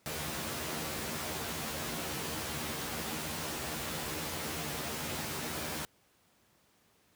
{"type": "noise with comb filter", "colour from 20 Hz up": "pink", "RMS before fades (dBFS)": -37, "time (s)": [0.06, 5.85], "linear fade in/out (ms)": 0, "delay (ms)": 13, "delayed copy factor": 0.95, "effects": ["pink hiss -68 dBFS RMS until 7.15 s", "high-pass 100 Hz 12 dB/octave"]}